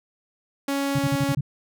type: tone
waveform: sawtooth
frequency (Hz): 278.3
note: C#4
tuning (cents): +7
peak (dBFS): -19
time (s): 0.68-1.35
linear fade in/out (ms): 5
type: tone bursts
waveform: sine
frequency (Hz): 140.6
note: C#3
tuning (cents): +25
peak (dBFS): -20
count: 6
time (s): 0.95-1.409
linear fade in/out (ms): 5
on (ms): 39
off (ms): 45
effects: none